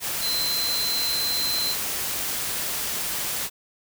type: tone in noise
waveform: sine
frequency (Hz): 4085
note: C8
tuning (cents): -42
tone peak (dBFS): -24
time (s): 0.2-1.76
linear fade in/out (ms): 50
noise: white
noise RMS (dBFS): -28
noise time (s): 0-3.5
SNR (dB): +1
effects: none